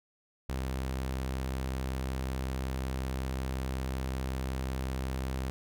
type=tone; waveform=sawtooth; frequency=65.41 Hz; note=C2; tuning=in tune; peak=-28 dBFS; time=0.49-5.5 s; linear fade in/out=0 ms; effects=none